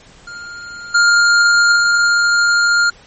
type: tone with level steps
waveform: square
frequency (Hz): 1406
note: F6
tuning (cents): +11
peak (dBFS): -29 / -9 / -11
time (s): 0.27-2.9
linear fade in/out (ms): 5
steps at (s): 0.94 / 1.76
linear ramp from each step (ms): 10
effects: pink hiss -44 dBFS RMS until 3.06 s + MP3 32 kbps